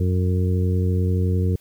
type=harmonic tone; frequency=91.5 Hz; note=F#2; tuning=19 cents flat; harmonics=1 / 2 / 3 / 4 / 5; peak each=-18 / -26 / -32 / -31 / -31 dBFS; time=0-1.56 s; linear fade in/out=5 ms; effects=white hiss -57 dBFS RMS until 1.6 s